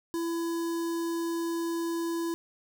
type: tone with notch filter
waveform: square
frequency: 335 Hz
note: E4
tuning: 28 cents sharp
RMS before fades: -31 dBFS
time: 0.14-2.34 s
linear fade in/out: 0 ms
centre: 2400 Hz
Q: 0.98
effects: none